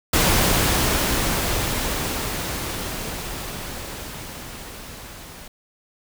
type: noise with level ramp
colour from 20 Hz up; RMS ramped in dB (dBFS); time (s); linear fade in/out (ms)
pink; -17 to -40; 0.13-5.48; 5
effects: none